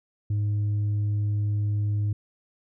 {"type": "tone with tanh clipping", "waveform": "sine", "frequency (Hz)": 103.83, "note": "G#2", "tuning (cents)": 0, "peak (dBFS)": -23, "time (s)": [0.3, 2.13], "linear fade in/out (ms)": 5, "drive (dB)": 2, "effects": []}